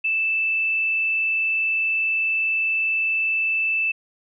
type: tone with frequency modulation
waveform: sine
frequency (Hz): 2640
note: E7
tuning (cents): +2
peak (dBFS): -19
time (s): 0.04-3.92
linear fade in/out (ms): 10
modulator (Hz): 37.6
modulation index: 0.34
effects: none